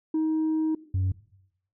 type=tone pair in turn; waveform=sine; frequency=315.2 / 93.71 Hz; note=D#4 / F#2; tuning=+23 / +23 cents; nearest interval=octave + major sixth; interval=2100 cents; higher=first; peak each=-20 dBFS; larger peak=neither; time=0.14-0.75 / 0.94-1.12 s; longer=first; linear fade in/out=5 ms; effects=noise-tail reverb RT60 0.8 s tail -20 dB re dry + tanh soft clip ceiling -21 dBFS